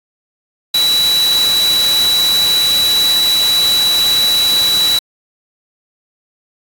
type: tone in noise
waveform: sine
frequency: 3933 Hz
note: B7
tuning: 8 cents flat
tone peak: -10 dBFS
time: 0.74-4.99 s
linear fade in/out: 5 ms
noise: white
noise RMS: -20 dBFS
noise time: 0.74-4.99 s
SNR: +7 dB
effects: AAC 64 kbps